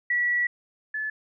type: tone pair in turn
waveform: sine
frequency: 1941 / 1729.2 Hz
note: B6 / A6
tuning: -31 / -31 cents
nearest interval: major second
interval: 200 cents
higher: first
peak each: -21 / -27 dBFS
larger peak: first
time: 0.1-0.47 / 0.94-1.1 s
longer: first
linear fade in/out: 5 ms
effects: none